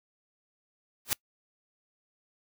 white noise with exponential growth, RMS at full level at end -22 dBFS, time 1.05-1.13 s, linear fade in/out 0 ms, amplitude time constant 16 ms, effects noise-tail reverb RT60 0.1 s tail -26 dB re dry

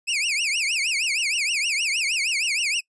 sawtooth tone with vibrato, 2489 Hz, D#7, in tune, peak -18 dBFS, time 0.07-2.81 s, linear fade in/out 20 ms, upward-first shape triangle, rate 6.4 Hz, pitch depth 290 cents each way, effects noise-tail reverb RT60 0.1 s tail -25 dB re dry + resampled to 22050 Hz

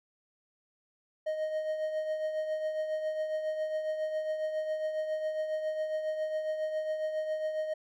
triangle tone with tremolo, 622.3 Hz, D#5, in tune, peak -26 dBFS, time 1.26-7.74 s, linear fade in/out 10 ms, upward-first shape triangle, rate 7.3 Hz, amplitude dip 55%, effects none

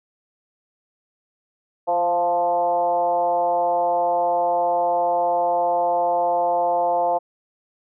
sine tone with frequency modulation, 698 Hz, F5, 1 cent flat, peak -17 dBFS, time 1.87-7.19 s, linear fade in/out 20 ms, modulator 177 Hz, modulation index 1.1, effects none

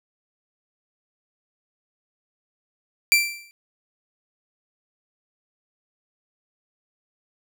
sawtooth tone with exponential decay, 2349 Hz, D7, in tune, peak -8 dBFS, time 3.12-3.51 s, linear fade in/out 0 ms, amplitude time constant 83 ms, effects none

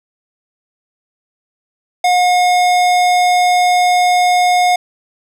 sine tone with hard clipping, 720 Hz, F#5, 47 cents flat, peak -11 dBFS, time 2.04-4.76 s, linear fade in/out 5 ms, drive 18 dB, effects none

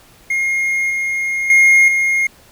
triangle tone with level steps, 2139 Hz, C7, 38 cents sharp, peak -13 / -15 / -5 / -11 dBFS, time 0.3-2.27 s, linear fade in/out 5 ms, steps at 0.9 / 1.5 / 1.88 s, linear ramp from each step 2 ms, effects pink hiss -47 dBFS RMS until 2.51 s

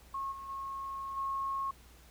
sine tone with level steps, 1088 Hz, C#6, 33 cents flat, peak -34 / -42 / -37 / -32 dBFS, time 0.14-1.71 s, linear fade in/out 5 ms, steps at 0.31 / 0.48 / 1.16 s, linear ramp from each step 20 ms, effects added 60 Hz sine -57 dBFS peak until 2.1 s + pink hiss -60 dBFS RMS until 2.1 s

